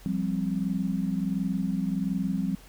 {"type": "chord", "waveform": "sine", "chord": "F suspended second", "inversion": "none", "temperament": "equal", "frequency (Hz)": [174.61, 196, 261.6], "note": ["F3", "G3", "C4"], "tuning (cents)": [0, 0, 0], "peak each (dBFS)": [-30, -28, -32], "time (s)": [0.06, 2.55], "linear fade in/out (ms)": 0, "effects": ["added 43 Hz sine -49 dBFS peak until 2.68 s", "pink hiss -53 dBFS RMS until 2.68 s"]}